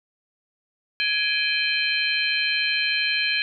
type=tone cluster; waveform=sine; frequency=1673 / 2367 / 2520 / 3119 / 4111 Hz; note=G#6 / D7 / D#7 / G7 / C8; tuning=+12 / +13 / +21 / -9 / -31 cents; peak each=-27 dBFS; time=1-3.42 s; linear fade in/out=0 ms; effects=none